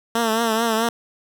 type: tone with vibrato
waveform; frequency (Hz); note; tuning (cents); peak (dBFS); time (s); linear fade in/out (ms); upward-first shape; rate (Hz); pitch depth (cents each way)
10% pulse; 226.2; A3; +48; -10; 0.15-0.89; 2; triangle; 4.6; 73
effects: none